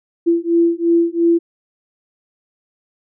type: beating tone pair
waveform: sine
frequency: 336.5 / 339.4 Hz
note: E4 / F4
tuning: +36 / -49 cents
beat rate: 2.9 Hz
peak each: -15 dBFS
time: 0.26-1.39 s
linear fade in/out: 20 ms
effects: none